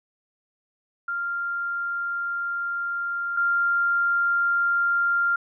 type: tone pair in turn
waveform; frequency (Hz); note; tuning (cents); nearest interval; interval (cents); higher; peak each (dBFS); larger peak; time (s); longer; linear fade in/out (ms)
sine; 1393 / 1393; F6 / F6; -5 / -5; unison; 0; neither; -25 / -19; second; 1.08-3.37 / 3.37-5.36; first; 5
effects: none